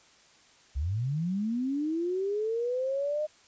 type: linear sweep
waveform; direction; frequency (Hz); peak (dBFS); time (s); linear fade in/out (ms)
sine; up; 61.4 to 617; -27; 0.75-3.27; 20
effects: white hiss -59 dBFS RMS until 3.47 s + resampled to 16000 Hz